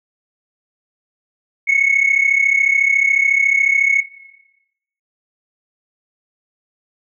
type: tone pair together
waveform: sine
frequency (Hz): 2183 / 2217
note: C#7 / C#7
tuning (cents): -27 / 0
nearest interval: unison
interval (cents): 27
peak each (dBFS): -13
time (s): 1.67-4.02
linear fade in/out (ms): 20
effects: noise-tail reverb RT60 1.0 s tail -18 dB re dry + tanh soft clip ceiling -7 dBFS